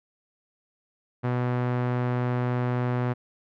sawtooth tone with low-pass filter, 123.6 Hz, B2, 2 cents sharp, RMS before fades -26 dBFS, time 1.23-3.14 s, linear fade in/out 20 ms, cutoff 1600 Hz, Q 0.93, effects none

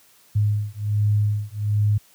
sine beating tone pair, 103.83 / 105.13 Hz, G#2 / G#2, 0 / +22 cents, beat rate 1.3 Hz, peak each -21 dBFS, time 0.35-1.98 s, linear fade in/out 10 ms, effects white hiss -55 dBFS RMS until 2.14 s + high-pass 60 Hz 12 dB/octave

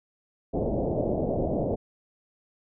white low-pass noise, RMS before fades -27 dBFS, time 0.53-1.76 s, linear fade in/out 20 ms, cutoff 670 Hz, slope 48 dB/octave, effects none

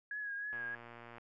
sine tone with vibrato, 1661.2 Hz, G#6, in tune, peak -38 dBFS, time 0.11-0.75 s, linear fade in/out 2 ms, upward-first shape triangle, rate 3.2 Hz, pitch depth 47 cents each way
click train, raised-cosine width 0.5 ms, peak -36 dBFS, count 78, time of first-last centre 0.53-1.183 s, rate 118 Hz
effects none

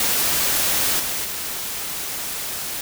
white noise with level steps, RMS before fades -20 / -25 / -28 dBFS, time 0-2.81 s, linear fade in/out 2 ms, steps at 0.99 / 1.24 s, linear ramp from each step 10 ms, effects none

